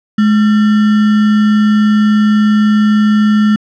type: tone with sample-and-hold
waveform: sine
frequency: 211.8 Hz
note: G#3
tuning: 34 cents sharp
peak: -6 dBFS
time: 0.18-3.56 s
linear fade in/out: 5 ms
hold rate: 1575 Hz
effects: low-pass 3000 Hz 12 dB/octave